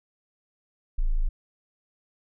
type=tone; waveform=sine; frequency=27.2 Hz; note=A0; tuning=19 cents flat; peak=-20 dBFS; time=0.98-1.29 s; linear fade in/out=10 ms; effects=none